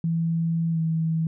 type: tone with pitch glide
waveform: sine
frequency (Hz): 165.4 to 161.81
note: E3 to E3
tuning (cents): +6 to -32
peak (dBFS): -21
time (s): 0.04-1.27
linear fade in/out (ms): 2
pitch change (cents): -38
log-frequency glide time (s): 0.71-0.79
effects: none